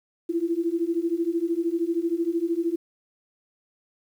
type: beating tone pair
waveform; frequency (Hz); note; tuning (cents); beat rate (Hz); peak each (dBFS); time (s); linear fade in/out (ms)
sine; 329.6 / 342.6; E4 / F4; 0 / -33; 13; -26 / -25; 0.29-2.76; 10
effects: 9-bit

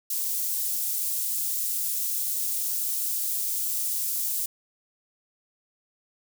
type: high-pass noise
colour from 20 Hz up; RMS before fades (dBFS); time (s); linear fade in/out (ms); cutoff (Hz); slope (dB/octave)
white; -28; 0.1-4.46; 5; 7900; 12
effects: none

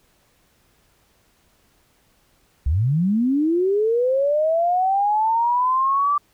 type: linear sweep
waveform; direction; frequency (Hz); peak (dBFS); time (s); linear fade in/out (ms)
sine; up; 61.4 to 1174.7; -16; 2.66-6.18; 5
effects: pink hiss -61 dBFS RMS until 6.33 s

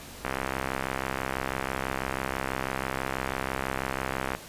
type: click train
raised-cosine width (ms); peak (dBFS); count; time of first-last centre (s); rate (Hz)
0.5; -13; 272; 0.25-4.35; 66.1
effects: pink hiss -44 dBFS RMS until 4.48 s + resampled to 32000 Hz

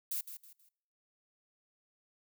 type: noise with echo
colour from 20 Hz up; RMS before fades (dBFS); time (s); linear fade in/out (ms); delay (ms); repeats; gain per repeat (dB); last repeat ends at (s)
violet; -36; 0.11-0.21; 5; 160; 3; -10; 0.69
effects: noise-tail reverb RT60 0.8 s tail -26 dB re dry

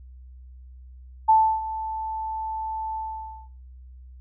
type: tone with ADSR envelope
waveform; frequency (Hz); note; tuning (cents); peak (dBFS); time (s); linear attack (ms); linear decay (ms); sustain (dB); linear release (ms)
sine; 880; A5; 0; -12; 1.28-3.49; 14; 310; -15; 530
effects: noise-tail reverb RT60 0.6 s tail -26 dB re dry + added 63 Hz sine -42 dBFS peak until 4.2 s

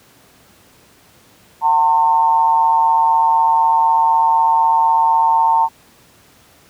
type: tone with amplitude modulation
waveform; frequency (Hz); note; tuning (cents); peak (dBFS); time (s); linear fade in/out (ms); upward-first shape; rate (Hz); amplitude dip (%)
sine; 906; A#5; -50; -7; 1.61-5.69; 50; sine; 156; 70
effects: pink hiss -49 dBFS RMS until 6.69 s + high-pass 80 Hz 12 dB/octave

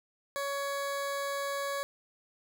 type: tone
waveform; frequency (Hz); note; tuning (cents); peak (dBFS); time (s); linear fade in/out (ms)
20% pulse; 560; C#5; +18; -27; 0.36-1.83; 0
effects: 10-bit

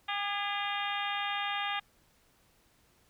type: harmonic tone with a mistuned harmonic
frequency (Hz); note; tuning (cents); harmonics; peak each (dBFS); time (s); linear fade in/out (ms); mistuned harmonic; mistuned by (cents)
404; G#4; -48; 2 / 3 / 4 / 5 / 6 / 7 / 8 / 9; -36 / -38 / -39 / -40 / -41 / -41 / -42 / -43; 0.08-1.8; 10; 4; +43
effects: pink hiss -67 dBFS RMS until 3.09 s

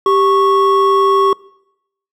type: tone pair together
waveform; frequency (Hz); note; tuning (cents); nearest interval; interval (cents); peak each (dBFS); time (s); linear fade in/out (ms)
triangle; 392 / 1104.3; G4 / C#6; 0 / -7; octave + tritone; 1793; -10; 0.06-1.33; 2
effects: noise-tail reverb RT60 0.8 s tail -23 dB re dry

